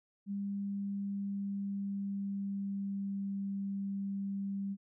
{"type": "tone with pitch glide", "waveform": "sine", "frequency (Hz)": [200, 197.47], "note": ["G3", "G3"], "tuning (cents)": [35, 13], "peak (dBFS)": -34, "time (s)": [0.26, 4.77], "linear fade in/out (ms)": 50, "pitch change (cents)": -22, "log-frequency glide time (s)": [0.36, 3.38], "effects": []}